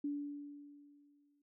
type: tone with exponential decay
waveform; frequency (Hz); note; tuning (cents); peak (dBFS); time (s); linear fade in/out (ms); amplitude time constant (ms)
sine; 288.6; D4; -30; -34; 0.04-1.42; 5; 300
effects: none